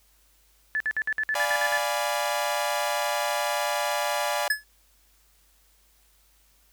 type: tone bursts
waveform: sine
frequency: 1738 Hz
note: A6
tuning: 22 cents flat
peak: -23 dBFS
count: 10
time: 0.75-1.775 s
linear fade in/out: 0 ms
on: 53 ms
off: 55 ms
type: chord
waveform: sawtooth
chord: D diminished seventh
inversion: none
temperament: equal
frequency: 587.3 / 698.5 / 830.6 / 987.8 Hz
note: D5 / F5 / Ab5 / Cb6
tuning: 0 / 0 / 0 / 0 cents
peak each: -25 / -28 / -26 / -29 dBFS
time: 1.35-4.48 s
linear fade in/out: 2 ms
type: tone with exponential decay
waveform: square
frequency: 1711 Hz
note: A6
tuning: 49 cents flat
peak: -18 dBFS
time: 4.5-4.64 s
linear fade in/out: 5 ms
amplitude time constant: 29 ms
effects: added 50 Hz sine -63 dBFS peak until 6.72 s + white hiss -63 dBFS RMS until 6.72 s